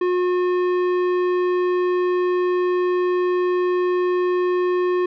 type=tone with tanh clipping; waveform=triangle; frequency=360 Hz; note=F#4; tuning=47 cents flat; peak=-19 dBFS; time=0.01-5.06 s; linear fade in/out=5 ms; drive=17 dB; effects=none